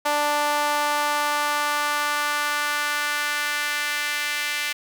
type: tone with high-pass filter sweep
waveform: sawtooth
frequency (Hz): 294.1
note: D4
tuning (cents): +3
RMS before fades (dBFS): -24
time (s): 0.05-4.73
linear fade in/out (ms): 10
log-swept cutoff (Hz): 770 to 2100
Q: 1.9
effects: none